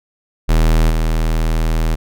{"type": "tone with level steps", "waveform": "square", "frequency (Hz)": 40.05, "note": "E1", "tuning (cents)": -49, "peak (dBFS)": [-10, -14], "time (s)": [0.48, 1.96], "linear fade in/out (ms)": 20, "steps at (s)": 0.89, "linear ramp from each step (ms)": 20, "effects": []}